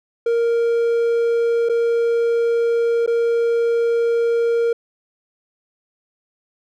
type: tone with dropouts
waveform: triangle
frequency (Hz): 466.2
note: A#4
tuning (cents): 0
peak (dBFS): -13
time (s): 0.26-4.73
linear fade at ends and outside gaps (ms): 5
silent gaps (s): 1.689-1.695 / 3.063-3.075
effects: none